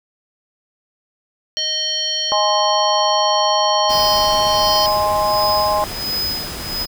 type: harmonic tone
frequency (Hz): 622.3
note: D#5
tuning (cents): 0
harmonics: 1 / 3 / 5 / 7 / 9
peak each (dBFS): -33 / -34 / -22 / -22 / -25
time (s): 1.57-4.86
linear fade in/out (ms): 0
type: chord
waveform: sine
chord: Ab major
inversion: second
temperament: equal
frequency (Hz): 622.3 / 830.6 / 1046.5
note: Eb5 / Ab5 / C6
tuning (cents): 0 / 0 / 0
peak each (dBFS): -19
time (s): 2.32-5.84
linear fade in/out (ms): 0
type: tone with tremolo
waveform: square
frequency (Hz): 5030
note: D#8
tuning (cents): +18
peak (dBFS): -19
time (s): 3.88-6.87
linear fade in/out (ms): 50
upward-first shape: sine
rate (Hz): 1.4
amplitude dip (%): 85
type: noise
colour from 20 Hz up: pink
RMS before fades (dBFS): -29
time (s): 3.89-6.86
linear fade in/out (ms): 10
effects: none